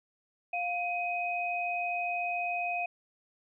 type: tone pair together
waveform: sine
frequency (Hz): 704.9 / 2512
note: F5 / D#7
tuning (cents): +16 / +16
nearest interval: octave + minor seventh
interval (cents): 2200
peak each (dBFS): -32 / -33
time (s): 0.53-2.86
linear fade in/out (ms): 5
effects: none